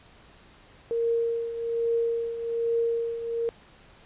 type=tone with tremolo; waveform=sine; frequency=463.7 Hz; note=A#4; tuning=9 cents flat; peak=-21 dBFS; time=0.91-3.49 s; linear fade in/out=0 ms; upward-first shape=triangle; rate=1.2 Hz; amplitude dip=70%; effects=pink hiss -54 dBFS RMS until 4.05 s + resampled to 8000 Hz